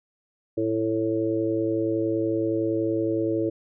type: harmonic tone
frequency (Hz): 110.7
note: A2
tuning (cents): +11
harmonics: 1 / 3 / 4 / 5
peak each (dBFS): -34 / -24 / -28 / -30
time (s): 0.57-3.5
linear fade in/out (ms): 10
effects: none